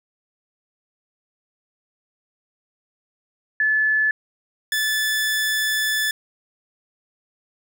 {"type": "tone pair in turn", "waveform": ["sine", "sawtooth"], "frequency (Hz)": [1730, 1739.5], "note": ["A6", "A6"], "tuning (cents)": [-30, -20], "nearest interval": "unison", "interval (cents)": 10, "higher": "second", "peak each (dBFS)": -16, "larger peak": "neither", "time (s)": [[3.6, 4.11], [4.72, 6.11]], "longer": "second", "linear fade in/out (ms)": 2, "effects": []}